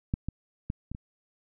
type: clicks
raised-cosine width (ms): 5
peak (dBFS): -14 / -19 / -18 / -24 / -26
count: 5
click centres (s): 0.139 / 0.286 / 0.701 / 0.916 / 0.949
effects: none